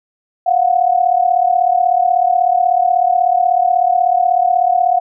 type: tone pair together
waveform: sine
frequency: 701 / 737.3 Hz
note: F5 / F#5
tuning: +6 / -6 cents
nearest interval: minor second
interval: 88 cents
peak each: -13 dBFS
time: 0.46-5 s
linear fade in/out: 10 ms
effects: none